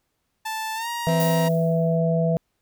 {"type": "tone with pitch glide", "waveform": "sawtooth", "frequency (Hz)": [880, 943.2], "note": ["A5", "A#5"], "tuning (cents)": [0, 20], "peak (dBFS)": -23, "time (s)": [0.45, 1.49], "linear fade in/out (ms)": 10, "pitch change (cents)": 120, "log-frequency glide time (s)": [0.75, 0.88]}
{"type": "harmonic tone", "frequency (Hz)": 164.81, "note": "E3", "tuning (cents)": 0, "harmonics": [1, 3, 4], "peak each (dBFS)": [-20, -26, -24], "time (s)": [1.07, 2.37], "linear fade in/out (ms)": 0}
{"type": "tone", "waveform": "sawtooth", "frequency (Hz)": 261.6, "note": "C4", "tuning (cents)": 0, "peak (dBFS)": -27, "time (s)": [1.08, 1.48], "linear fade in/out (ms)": 5}
{"type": "noise with exponential decay", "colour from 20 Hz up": "violet", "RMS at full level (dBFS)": -29, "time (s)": [1.2, 1.99], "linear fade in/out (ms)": 0, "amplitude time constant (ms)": 170}
{"effects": ["pink hiss -74 dBFS RMS until 2.61 s"]}